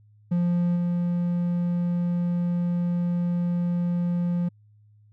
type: tone with level steps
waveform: triangle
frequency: 174.61 Hz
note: F3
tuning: in tune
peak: -18 / -20 dBFS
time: 0.31-4.49 s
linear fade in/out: 10 ms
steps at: 0.75 s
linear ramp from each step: 20 ms
effects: added 105 Hz sine -53 dBFS peak until 5.12 s